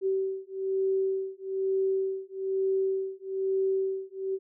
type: beating tone pair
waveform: sine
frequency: 383.5 / 384.6 Hz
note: G4 / G4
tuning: -38 / -33 cents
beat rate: 1.1 Hz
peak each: -29 dBFS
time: 0.01-4.39 s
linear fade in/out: 50 ms
effects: none